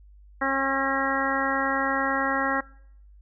harmonic tone, 270.9 Hz, C#4, 40 cents flat, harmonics 1 / 2 / 3 / 4 / 5 / 6 / 7, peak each -30 / -30 / -30 / -30 / -30 / -30 / -30 dBFS, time 0.41-2.61 s, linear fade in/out 10 ms, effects noise-tail reverb RT60 0.7 s tail -23 dB re dry + added 50 Hz sine -48 dBFS peak until 3.21 s

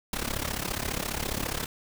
pink noise with amplitude modulation, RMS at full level -28 dBFS, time 0.13-1.66 s, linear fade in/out 2 ms, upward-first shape sine, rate 34.7 Hz, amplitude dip 85%, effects none

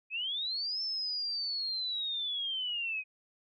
sine linear two-way sweep, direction up then down, 2489 to 5330 to 2489 Hz, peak -32 dBFS, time 0.1-3.04 s, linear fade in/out 50 ms, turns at 0.82 s, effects none

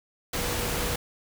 sine tone in noise, 485.1 Hz, B4, 31 cents flat, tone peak -37 dBFS, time 0.33-0.96 s, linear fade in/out 5 ms, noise pink, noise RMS -29 dBFS, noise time 0.33-0.96 s, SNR -11 dB, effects none

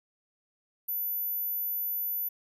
sine tone, 14000 Hz, A9, 10 cents flat, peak -29 dBFS, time 0.88-2.29 s, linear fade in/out 10 ms, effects none

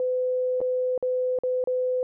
sine tone with dropouts, 506 Hz, B4, 42 cents sharp, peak -22 dBFS, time 0-2.03 s, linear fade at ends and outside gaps 1 ms, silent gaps 0.605-0.614 / 0.978-1.026 / 1.388-1.435 / 1.64-1.673 s, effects none

